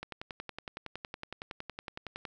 click train, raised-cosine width 0.3 ms, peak -23 dBFS, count 25, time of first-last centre 0.03-2.252 s, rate 10.8 Hz, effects none

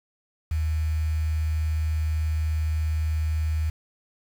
sine tone with quantisation, 78.3 Hz, D#2, 11 cents sharp, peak -22 dBFS, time 0.51-3.7 s, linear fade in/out 5 ms, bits 7, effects none

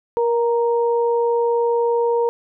sine tone pair together, 471.6 / 932.3 Hz, A#4 / A#5, +20 / 0 cents, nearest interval octave, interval 1180 cents, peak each -16 / -23 dBFS, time 0.17-2.29 s, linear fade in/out 0 ms, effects none

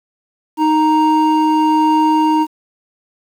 triangle tone pair together, 311.2 / 932.5 Hz, D#4 / A#5, 0 / 0 cents, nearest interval octave + perfect fifth, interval 1900 cents, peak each -11 dBFS, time 0.57-2.47 s, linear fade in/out 50 ms, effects 7-bit

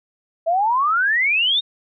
sine exponential sweep, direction up, 642 to 3748 Hz, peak -15 dBFS, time 0.46-1.61 s, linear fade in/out 20 ms, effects none

